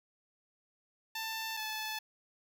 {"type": "tone pair in turn", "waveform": "10% pulse", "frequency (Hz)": [889, 868.7], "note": ["A5", "A5"], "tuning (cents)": [18, -22], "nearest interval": "unison", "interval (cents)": 40, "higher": "first", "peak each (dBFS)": [-28, -28], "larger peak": "neither", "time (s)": [[1.15, 1.57], [1.57, 1.99]], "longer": "neither", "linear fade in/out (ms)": 5, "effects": []}